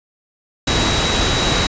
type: tone in noise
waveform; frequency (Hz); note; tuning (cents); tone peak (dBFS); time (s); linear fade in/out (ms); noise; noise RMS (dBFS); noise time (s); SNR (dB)
sine; 3867; B7; -37; -22; 0.67-1.67; 5; pink; -17; 0.67-1.67; -8
effects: resampled to 16000 Hz